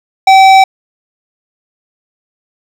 sine tone with hard clipping, 769 Hz, G5, 33 cents flat, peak -3 dBFS, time 0.27-0.64 s, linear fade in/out 5 ms, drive 13 dB, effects none

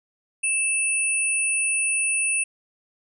sine tone pair together, 2637 / 9414 Hz, E7 / D9, 0 / +3 cents, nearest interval octave + minor seventh, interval 2203 cents, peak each -23 dBFS, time 0.43-2.44 s, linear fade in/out 10 ms, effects none

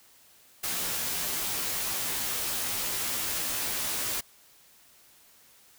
white noise with comb filter, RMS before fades -31 dBFS, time 0.63-4.21 s, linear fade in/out 10 ms, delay 14 ms, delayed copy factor -0.7, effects white hiss -58 dBFS RMS until 5.78 s

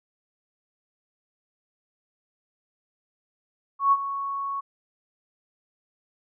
sine tone with ADSR envelope, 1108.7 Hz, C#6, in tune, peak -14 dBFS, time 3.79-4.61 s, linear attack 130 ms, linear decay 44 ms, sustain -13 dB, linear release 16 ms, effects none

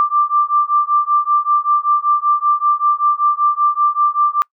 sine beating tone pair, 1178 / 1183.2 Hz, D6 / D6, +5 / +13 cents, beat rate 5.2 Hz, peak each -15 dBFS, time 0-4.42 s, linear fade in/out 0 ms, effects noise-tail reverb RT60 0.1 s tail -26 dB re dry

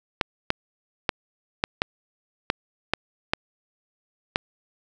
clicks, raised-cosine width 0.3 ms, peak -4 dBFS, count 9, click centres 0.212 / 0.504 / 1.092 / 1.639 / 1.819 / 2.501 / 2.936 / 3.335 / 4.359 s, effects none

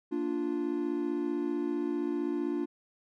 triangle chord, Bb major, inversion none, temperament equal, 233.1 / 293.7 / 349.2 Hz, Bb3 / D4 / F4, 0 / 0 / 0 cents, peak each -36 / -30 / -31 dBFS, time 0.11-2.66 s, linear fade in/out 20 ms, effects none

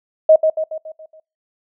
sine tone with echo, 630 Hz, D#5, 21 cents sharp, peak -5 dBFS, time 0.29-0.36 s, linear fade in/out 5 ms, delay 140 ms, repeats 6, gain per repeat -6 dB, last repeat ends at 1.2 s, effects noise-tail reverb RT60 0.3 s tail -26 dB re dry

